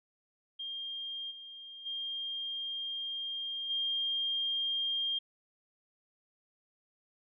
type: tone with level steps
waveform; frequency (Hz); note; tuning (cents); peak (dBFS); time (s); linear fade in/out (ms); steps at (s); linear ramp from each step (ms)
sine; 3209; G7; +40; -37 / -45 / -35 / -30; 0.59-5.19; 10; 1.3 / 1.85 / 3.69; 20
effects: none